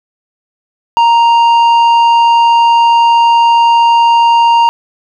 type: tone with tanh clipping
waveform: triangle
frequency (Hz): 932.3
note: A#5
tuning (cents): 0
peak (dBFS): -6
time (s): 0.97-4.69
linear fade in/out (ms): 0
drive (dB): 12
effects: none